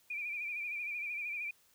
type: tone with vibrato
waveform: sine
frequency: 2389 Hz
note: D7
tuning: 29 cents sharp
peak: -36 dBFS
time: 0.1-1.51 s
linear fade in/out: 5 ms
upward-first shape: sine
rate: 13 Hz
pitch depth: 60 cents each way
effects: white hiss -68 dBFS RMS until 1.74 s

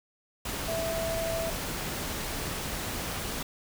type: tone in noise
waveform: sine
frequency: 659.3 Hz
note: E5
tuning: in tune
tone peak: -30 dBFS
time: 0.68-1.5 s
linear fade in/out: 5 ms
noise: pink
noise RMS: -34 dBFS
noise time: 0.45-3.43 s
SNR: +1 dB
effects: none

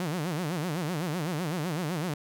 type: tone with vibrato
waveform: sawtooth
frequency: 164.8 Hz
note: E3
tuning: in tune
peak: -25 dBFS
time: 0-2.14 s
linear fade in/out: 2 ms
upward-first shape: sine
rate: 7.9 Hz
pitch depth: 220 cents each way
effects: none

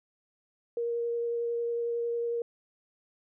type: tone with vibrato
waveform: sine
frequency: 470 Hz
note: A#4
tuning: 14 cents sharp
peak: -28 dBFS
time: 0.77-2.42 s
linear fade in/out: 2 ms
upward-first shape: sine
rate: 11 Hz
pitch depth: 8 cents each way
effects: none

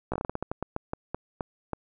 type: slowing click train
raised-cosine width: 1 ms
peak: -16 dBFS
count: 16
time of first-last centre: 0.12-1.733 s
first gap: 16 ms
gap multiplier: 1.24
effects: none

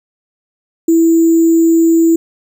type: tone with sample-and-hold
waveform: sine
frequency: 329.6 Hz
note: E4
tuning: in tune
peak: -6 dBFS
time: 0.88-2.16 s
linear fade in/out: 5 ms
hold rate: 7350 Hz
effects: none

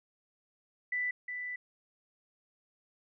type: tone pair in turn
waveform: sine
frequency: 1984 / 1984 Hz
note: B6 / B6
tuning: +7 / +7 cents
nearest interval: unison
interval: 0 cents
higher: neither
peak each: -30 / -36 dBFS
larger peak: first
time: 0.92-1.11 / 1.28-1.56 s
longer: second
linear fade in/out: 5 ms
effects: none

